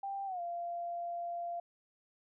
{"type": "tone with pitch glide", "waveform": "sine", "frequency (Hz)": [789, 690.8], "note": ["G5", "F5"], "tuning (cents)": [11, -19], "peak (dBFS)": -36, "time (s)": [0.03, 1.6], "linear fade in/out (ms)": 5, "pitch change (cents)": -230, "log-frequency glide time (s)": [0.26, 0.41], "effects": []}